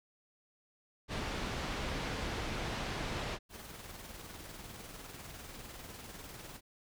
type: low-pass noise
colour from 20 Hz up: pink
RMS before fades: -38 dBFS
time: 1.08-3.39 s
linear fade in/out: 50 ms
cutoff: 4400 Hz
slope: 12 dB/octave
type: noise with tremolo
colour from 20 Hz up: pink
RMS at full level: -47 dBFS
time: 3.49-6.61 s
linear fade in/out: 50 ms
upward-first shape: square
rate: 20 Hz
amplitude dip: 35%
effects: none